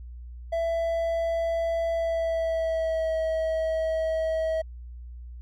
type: tone with pitch glide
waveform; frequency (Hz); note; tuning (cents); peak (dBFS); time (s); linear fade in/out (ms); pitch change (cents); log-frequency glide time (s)
triangle; 665 to 642; E5 to E5; +15 to -46; -22; 0.52-4.62; 10; -61; 1.93-3.16
effects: added 60 Hz sine -38 dBFS peak until 5.41 s